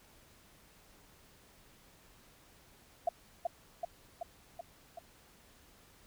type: tone with echo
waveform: sine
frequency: 686 Hz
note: F5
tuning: 31 cents flat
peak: -26 dBFS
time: 3.07-3.09 s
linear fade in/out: 5 ms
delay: 380 ms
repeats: 5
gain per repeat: -3 dB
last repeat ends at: 4.99 s
effects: pink hiss -62 dBFS RMS until 6.06 s